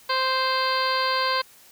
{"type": "harmonic tone", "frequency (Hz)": 522, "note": "C5", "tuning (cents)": -4, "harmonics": [1, 2, 3, 4, 5, 6, 7, 8, 9], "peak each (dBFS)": [-29, -24, -29, -33, -35, -35, -37, -30, -32], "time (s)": [0.09, 1.42], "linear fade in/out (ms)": 10, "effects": ["white hiss -52 dBFS RMS until 1.71 s"]}